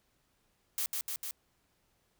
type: noise with echo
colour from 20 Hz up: blue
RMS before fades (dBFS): -33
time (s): 0.78-0.86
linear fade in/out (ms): 0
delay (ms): 150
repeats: 3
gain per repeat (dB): -2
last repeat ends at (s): 1.31
effects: pink hiss -74 dBFS RMS until 2.19 s